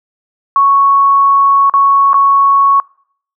sine tone with dropouts, 1108.7 Hz, C#6, in tune, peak -5 dBFS, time 0.56-2.8 s, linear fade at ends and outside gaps 1 ms, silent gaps 1.697-1.738 / 2.132-2.142 s, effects noise-tail reverb RT60 0.6 s tail -26 dB re dry

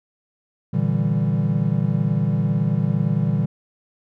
triangle chord, E half-diminished seventh, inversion second, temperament equal, 116.54 / 146.83 / 164.81 / 196 Hz, Bb2 / D3 / E3 / G3, 0 / 0 / 0 / 0 cents, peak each -22 / -20 / -21 / -22 dBFS, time 0.73-3.46 s, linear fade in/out 10 ms, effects none

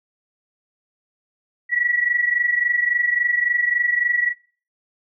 sine tone pair together, 1930 / 1953.6 Hz, B6 / B6, -40 / -19 cents, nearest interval unison, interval 21 cents, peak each -19 / -22 dBFS, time 1.69-4.34 s, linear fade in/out 50 ms, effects noise-tail reverb RT60 0.4 s tail -19 dB re dry

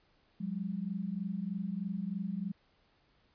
sine tone pair together, 179.2 / 202.4 Hz, F3 / G#3, +45 / -44 cents, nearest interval major second, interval 211 cents, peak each -37 / -36 dBFS, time 0.4-2.52 s, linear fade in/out 10 ms, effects pink hiss -70 dBFS RMS until 3.34 s + resampled to 11025 Hz

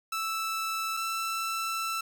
sawtooth tone pair in turn, 1318.5 / 1330.7 Hz, E6 / E6, 0 / +16 cents, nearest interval unison, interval 16 cents, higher second, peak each -26 dBFS, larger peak neither, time 0.12-0.97 / 0.97-2.01 s, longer second, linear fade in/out 5 ms, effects 9-bit

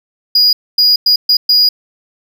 triangle tone bursts at uneven times, 4895 Hz, D#8, 29 cents flat, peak -5 dBFS, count 5, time 0.35-0.53 / 0.78-0.96 / 1.06-1.16 / 1.29-1.37 / 1.49-1.69 s, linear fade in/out 5 ms, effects none

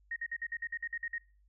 sine tone bursts, 1864.7 Hz, A#6, in tune, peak -34 dBFS, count 11, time 0.11-1.182 s, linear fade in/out 5 ms, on 52 ms, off 50 ms, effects noise-tail reverb RT60 0.4 s tail -23 dB re dry + added 50 Hz sine -63 dBFS peak until 1.48 s

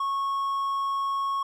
triangle tone, 1100 Hz, C#6, 14 cents flat, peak -23 dBFS, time 0-1.43 s, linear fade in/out 5 ms, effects none

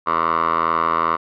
10% pulse tone with band-pass filter, 82.41 Hz, E2, in tune, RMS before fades -19 dBFS, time 0.06-1.17 s, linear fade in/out 20 ms, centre 1100 Hz, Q 5.2, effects resampled to 11025 Hz

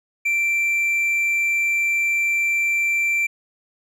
triangle tone, 2349 Hz, D7, in tune, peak -16 dBFS, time 0.25-3.27 s, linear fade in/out 10 ms, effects none

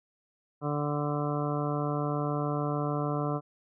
harmonic tone, 146.83 Hz, D3, in tune, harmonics 1 / 2 / 3 / 4 / 5 / 7 / 8 / 9, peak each -31 / -34 / -36 / -37 / -38 / -39 / -40 / -41 dBFS, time 0.61-3.41 s, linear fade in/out 50 ms, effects none

